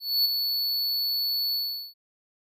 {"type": "tone with ADSR envelope", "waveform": "square", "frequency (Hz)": 4435, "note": "C#8", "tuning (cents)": 0, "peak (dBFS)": -19, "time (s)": [0, 1.94], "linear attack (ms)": 250, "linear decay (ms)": 14, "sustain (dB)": -6, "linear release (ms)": 400, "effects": []}